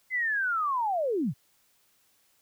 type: linear sweep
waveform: sine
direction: down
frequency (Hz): 2070 to 100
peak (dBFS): -25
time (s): 0.1-1.34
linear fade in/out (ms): 50
effects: white hiss -67 dBFS RMS until 2.41 s